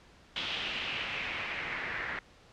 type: noise with low-pass filter sweep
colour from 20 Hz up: white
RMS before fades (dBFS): -36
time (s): 0.36-2.19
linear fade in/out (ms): 2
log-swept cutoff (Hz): 3300 to 1800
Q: 3.3
effects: pink hiss -58 dBFS RMS until 2.52 s + low-pass 5000 Hz 12 dB/octave